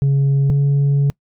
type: tone pair in turn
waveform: sine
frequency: 138.59 / 141.01 Hz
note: C#3 / C#3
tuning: 0 / +30 cents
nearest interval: unison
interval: 30 cents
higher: second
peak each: -9 dBFS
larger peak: neither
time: 0.02-0.5 / 0.5-1.1 s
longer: second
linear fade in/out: 0 ms
effects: noise-tail reverb RT60 0.1 s tail -26 dB re dry + tanh soft clip ceiling -11 dBFS